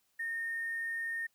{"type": "tone with hard clipping", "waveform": "triangle", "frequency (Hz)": 1834, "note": "A#6", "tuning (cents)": -29, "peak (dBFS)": -34, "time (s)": [0.19, 1.27], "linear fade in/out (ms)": 10, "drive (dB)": 3, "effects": ["white hiss -75 dBFS RMS until 1.34 s"]}